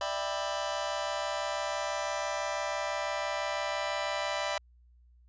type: chord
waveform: sawtooth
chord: E minor seventh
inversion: third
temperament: just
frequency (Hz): 593.3 / 659.3 / 791.1 / 988.9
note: D5 / E5 / G5 / B5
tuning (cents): +18 / 0 / +16 / +2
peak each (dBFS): -31 / -33 / -35 / -33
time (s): 0.01-4.58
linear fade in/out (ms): 2
effects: added 60 Hz sine -57 dBFS peak until 5.28 s + resampled to 16000 Hz